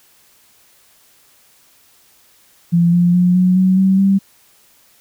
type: tone with pitch steps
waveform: sine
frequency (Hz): 171.1 / 174.9 / 178.78 / 182.75 / 186.8 / 190.95 / 195.18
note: F3 / F3 / F3 / F#3 / F#3 / G3 / G3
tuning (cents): -35 / +3 / +41 / -21 / +17 / -45 / -7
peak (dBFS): -9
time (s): 2.72-4.19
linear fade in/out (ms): 20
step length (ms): 210
effects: white hiss -52 dBFS RMS until 5 s